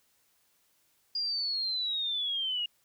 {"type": "linear sweep", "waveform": "sine", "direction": "down", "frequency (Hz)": [4852, 2840], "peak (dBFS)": -29, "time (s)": [1.15, 2.66], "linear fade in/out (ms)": 5, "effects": ["white hiss -70 dBFS RMS until 2.84 s"]}